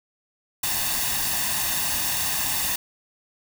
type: noise with comb filter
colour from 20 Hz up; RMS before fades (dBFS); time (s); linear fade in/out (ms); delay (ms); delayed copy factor
white; -25; 0.63-2.76; 5; 1.1; +0.65
effects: none